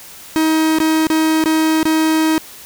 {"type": "tone with dropouts", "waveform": "45% pulse", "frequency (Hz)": 316.6, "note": "D#4", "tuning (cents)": 30, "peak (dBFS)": -12, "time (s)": [0.36, 2.38], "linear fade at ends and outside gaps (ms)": 0, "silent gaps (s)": [[0.786, 0.802], [1.069, 1.101], [1.44, 1.458], [1.83, 1.854]], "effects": ["white hiss -37 dBFS RMS until 2.65 s"]}